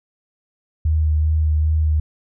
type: tone with vibrato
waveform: sine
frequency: 77.5 Hz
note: D#2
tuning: 6 cents flat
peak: -14 dBFS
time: 0.85-2 s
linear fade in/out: 5 ms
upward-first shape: sine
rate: 2.5 Hz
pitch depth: 19 cents each way
effects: none